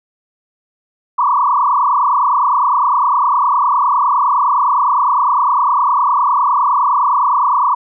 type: tone with frequency modulation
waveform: sine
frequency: 1066 Hz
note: C6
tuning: 32 cents sharp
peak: -10 dBFS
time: 1.18-7.75 s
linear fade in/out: 10 ms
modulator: 29.8 Hz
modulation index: 3.9
effects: none